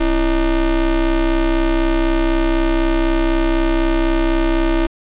square ring-modulated tone, 150 Hz, D3, 37 cents sharp, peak -11 dBFS, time 0-4.87 s, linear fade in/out 10 ms, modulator 182 Hz, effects resampled to 8000 Hz + 7-bit

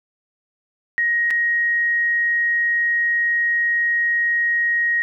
sine tone with dropouts, 1882 Hz, A#6, 16 cents sharp, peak -16 dBFS, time 0.98-5.02 s, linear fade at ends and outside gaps 0 ms, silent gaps 1.305-1.309 s, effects none

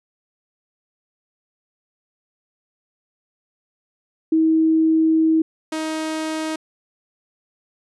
sine / sawtooth tone pair in turn, 320 / 315 Hz, D#4 / D#4, +49 / +21 cents, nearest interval unison, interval 28 cents, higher first, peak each -13 / -19 dBFS, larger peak first, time 4.32-5.42 / 5.72-6.56 s, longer first, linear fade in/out 5 ms, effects resampled to 24000 Hz

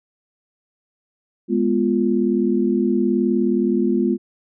sine chord, F diminished, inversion first, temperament equal, 207.7 / 246.9 / 349.2 Hz, Ab3 / Cb4 / F4, 0 / 0 / 0 cents, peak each -20 dBFS, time 1.48-4.18 s, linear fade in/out 50 ms, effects none

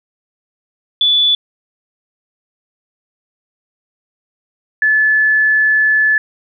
sine tone pair in turn, 3460 / 1730 Hz, A7 / A6, -30 / -30 cents, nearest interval octave, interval 1200 cents, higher first, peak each -9 dBFS, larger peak neither, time 1.01-1.35 / 4.82-6.18 s, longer second, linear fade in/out 2 ms, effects none

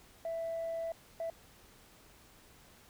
sine tone bursts at uneven times, 661 Hz, E5, 5 cents sharp, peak -33 dBFS, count 2, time 0.25-0.92 / 1.2-1.3 s, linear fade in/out 2 ms, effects tanh soft clip ceiling -32 dBFS + pink hiss -60 dBFS RMS until 2.89 s

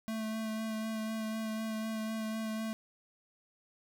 square tone with vibrato, 220 Hz, A3, in tune, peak -35 dBFS, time 0.08-2.73 s, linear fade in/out 0 ms, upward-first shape sine, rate 4 Hz, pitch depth 16 cents each way, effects none

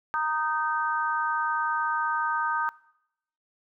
harmonic tone, 309.5 Hz, D#4, 9 cents flat, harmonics 3 / 4 / 5, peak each -29 / -28 / -30 dBFS, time 0.14-2.69 s, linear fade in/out 0 ms, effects noise-tail reverb RT60 0.8 s tail -21 dB re dry

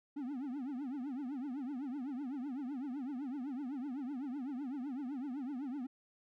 triangle tone with vibrato, 267.9 Hz, C4, 41 cents sharp, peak -36 dBFS, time 0.16-5.87 s, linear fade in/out 10 ms, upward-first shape triangle, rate 7.9 Hz, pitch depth 230 cents each way, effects none

